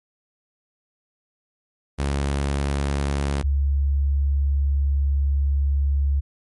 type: tone pair in turn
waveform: sawtooth / sine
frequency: 70.2 / 69.94 Hz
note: C#2 / C#2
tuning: +22 / +16 cents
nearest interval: unison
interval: 6 cents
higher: first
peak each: -17 dBFS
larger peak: neither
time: 1.98-3.43 / 3.43-6.21 s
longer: second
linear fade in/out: 20 ms
effects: MP3 48 kbps